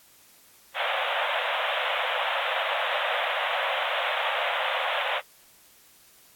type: band-pass noise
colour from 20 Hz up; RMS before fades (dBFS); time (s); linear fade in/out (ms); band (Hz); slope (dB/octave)
pink; -28; 0.74-5.22; 50; 520 to 3600; 96
effects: white hiss -56 dBFS RMS until 6.35 s + AAC 64 kbps

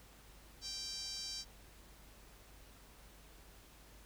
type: tone with band-pass filter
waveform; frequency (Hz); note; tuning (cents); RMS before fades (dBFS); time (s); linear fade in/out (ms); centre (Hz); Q
5% pulse; 784; G5; 0; -44; 0.61-1.45; 50; 5100; 3.9
effects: added 50 Hz sine -60 dBFS peak until 4.05 s + pink hiss -61 dBFS RMS until 4.05 s

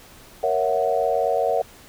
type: chord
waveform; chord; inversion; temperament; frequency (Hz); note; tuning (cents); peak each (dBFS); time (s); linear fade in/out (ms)
sine; F# dominant seventh; first; equal with one note detuned; 466.2 / 554.4 / 659.3 / 737.9; A#4 / C#5 / E5 / F#5; 0 / 0 / 0 / -5; -24; 0.43-1.62; 5
effects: pink hiss -47 dBFS RMS until 1.88 s

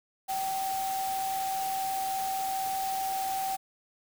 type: tone in noise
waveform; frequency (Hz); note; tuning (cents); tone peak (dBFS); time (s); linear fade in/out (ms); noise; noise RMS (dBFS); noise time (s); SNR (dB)
sine; 770; G5; -31; -29; 0.28-3.57; 20; white; -39; 0.28-3.57; +7
effects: none

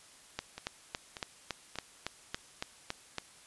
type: two click trains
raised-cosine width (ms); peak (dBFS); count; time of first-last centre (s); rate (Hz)
0.2; -17 / -24; 11 / 4; 0.39-3.183 / 0.58-2.345; 3.58 / 1.7
effects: white hiss -57 dBFS RMS until 3.46 s + resampled to 24000 Hz

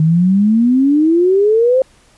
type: exponential sweep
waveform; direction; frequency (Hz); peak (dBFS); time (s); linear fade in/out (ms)
sine; up; 153.5 to 533; -8; 0-1.82; 2
effects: pink hiss -50 dBFS RMS until 2.17 s + resampled to 24000 Hz

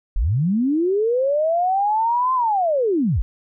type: linear two-way sweep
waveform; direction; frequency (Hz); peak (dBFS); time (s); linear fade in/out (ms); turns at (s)
sine; up then down; 31.92 to 1046.5 to 31.92; -16; 0.16-3.22; 0; 2.34
effects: none

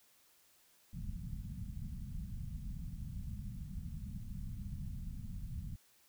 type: low-pass noise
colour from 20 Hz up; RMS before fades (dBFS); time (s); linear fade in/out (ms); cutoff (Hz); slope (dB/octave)
pink; -43; 0.93-5.76; 5; 210; 48
effects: white hiss -68 dBFS RMS until 6.08 s

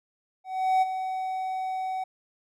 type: tone with ADSR envelope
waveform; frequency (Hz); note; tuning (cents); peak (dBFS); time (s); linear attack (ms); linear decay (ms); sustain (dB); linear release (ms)
triangle; 753; F#5; +30; -16; 0.44-2.04; 380; 22; -10; 7
effects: none

